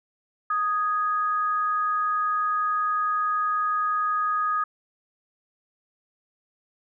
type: tone pair together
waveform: sine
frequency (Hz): 1245.4 / 1661.2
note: D#6 / G#6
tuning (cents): +1 / 0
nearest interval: perfect fourth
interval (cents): 499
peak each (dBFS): -22 / -32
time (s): 0.5-4.64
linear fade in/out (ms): 5
effects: none